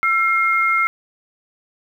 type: tone pair together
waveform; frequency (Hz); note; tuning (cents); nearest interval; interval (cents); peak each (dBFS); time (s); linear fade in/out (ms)
sine; 1344 / 2133; E6 / C7; +33 / +33; minor sixth; 800; -17; 0.03-0.87; 0
effects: 8-bit